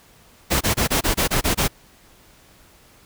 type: noise bursts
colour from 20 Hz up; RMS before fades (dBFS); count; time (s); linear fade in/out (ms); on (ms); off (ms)
pink; -19; 9; 0.5-1.682; 20; 110; 24
effects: pink hiss -52 dBFS RMS until 3.05 s